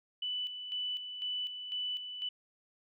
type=tone with tremolo; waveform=sine; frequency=2983 Hz; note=F#7; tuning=13 cents sharp; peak=-33 dBFS; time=0.22-2.29 s; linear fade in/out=5 ms; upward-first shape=square; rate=2 Hz; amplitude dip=55%; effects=none